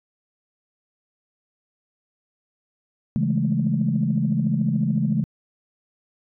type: chord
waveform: sine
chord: A major seventh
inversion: first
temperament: just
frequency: 137.5 / 165 / 206.2 / 220 Hz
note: C#3 / E3 / G#3 / A3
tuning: -14 / +2 / -12 / 0 cents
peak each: -24 dBFS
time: 3.16-5.24 s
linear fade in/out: 0 ms
effects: tanh soft clip ceiling -9 dBFS